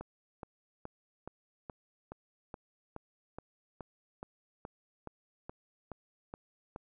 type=click train; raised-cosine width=1 ms; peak=-28 dBFS; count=17; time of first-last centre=0.01-6.761 s; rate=2.37 Hz; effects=none